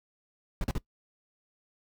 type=noise bursts; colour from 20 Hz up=brown; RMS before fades=-29 dBFS; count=3; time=0.61-0.781 s; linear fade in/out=2 ms; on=31 ms; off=39 ms; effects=noise-tail reverb RT60 0.1 s tail -20 dB re dry